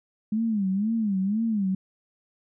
sine tone with vibrato, 207.7 Hz, G#3, in tune, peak -22 dBFS, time 0.32-1.75 s, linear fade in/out 5 ms, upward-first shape sine, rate 2 Hz, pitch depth 170 cents each way, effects none

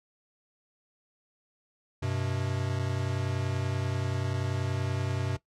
square tone pair together, 96.47 / 126.9 Hz, G2 / B2, -27 / +47 cents, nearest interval perfect fourth, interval 474 cents, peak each -32 / -32 dBFS, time 2.02-5.37 s, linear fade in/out 10 ms, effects noise-tail reverb RT60 0.1 s tail -17 dB re dry + low-pass 7000 Hz 12 dB/octave

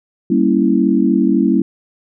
sine chord, G diminished seventh, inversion none, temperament equal, 196 / 233.1 / 277.2 / 329.6 Hz, G3 / Bb3 / Db4 / Fb4, 0 / 0 / 0 / 0 cents, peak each -16 dBFS, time 0.3-1.62 s, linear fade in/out 5 ms, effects none

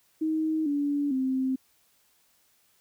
sine tone with pitch steps, 315.1 / 287.3 / 261.9 Hz, D#4 / D4 / C4, +22 / -38 / +2 cents, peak -24 dBFS, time 0.21-1.56 s, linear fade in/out 10 ms, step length 450 ms, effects white hiss -66 dBFS RMS until 2.8 s

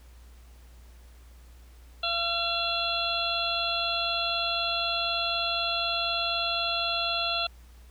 harmonic tone, 681 Hz, F5, 44 cents flat, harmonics 1 / 2 / 4 / 5 / 6, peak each -33 / -33 / -32 / -31 / -32 dBFS, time 2.03-7.47 s, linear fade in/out 5 ms, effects added 60 Hz sine -48 dBFS peak until 7.9 s + pink hiss -60 dBFS RMS until 7.9 s

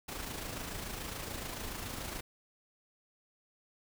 pink noise with amplitude modulation, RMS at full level -39 dBFS, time 0.08-2.21 s, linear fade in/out 10 ms, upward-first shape sine, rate 27 Hz, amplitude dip 45%, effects none

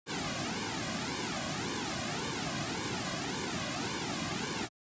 pink noise with flanger, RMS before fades -35 dBFS, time 0.06-4.69 s, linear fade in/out 50 ms, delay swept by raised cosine 1.5 to 2.27 ms, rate 1.8 Hz, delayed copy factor -0.85, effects high-pass 100 Hz 12 dB/octave + resampled to 16000 Hz

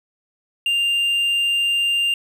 triangle tone, 2794 Hz, F7, in tune, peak -15 dBFS, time 0.66-2.14 s, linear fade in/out 2 ms, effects none

